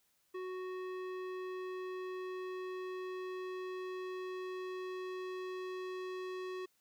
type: tone with low-pass filter sweep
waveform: square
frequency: 370 Hz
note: F#4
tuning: in tune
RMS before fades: -42 dBFS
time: 0.34-6.66 s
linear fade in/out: 10 ms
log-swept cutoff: 2300 to 4000 Hz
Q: 0.76
effects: white hiss -75 dBFS RMS until 6.8 s